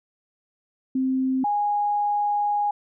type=tone pair in turn; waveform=sine; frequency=261.6 / 825.3 Hz; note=C4 / G#5; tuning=0 / -11 cents; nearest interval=octave + minor sixth; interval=1989 cents; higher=second; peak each=-20 dBFS; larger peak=neither; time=0.95-1.44 / 1.44-2.71 s; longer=second; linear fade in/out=5 ms; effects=none